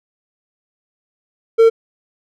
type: tone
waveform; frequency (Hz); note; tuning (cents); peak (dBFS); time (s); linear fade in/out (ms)
triangle; 453.8; A#4; -47; -4; 1.58-1.7; 20
effects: none